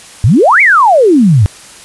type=exponential two-way sweep; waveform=sine; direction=up then down; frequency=91.9 to 2349 to 91.9 Hz; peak=-3 dBFS; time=0.24-1.46 s; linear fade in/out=0 ms; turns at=0.61 s; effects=white hiss -34 dBFS RMS until 1.84 s + resampled to 24000 Hz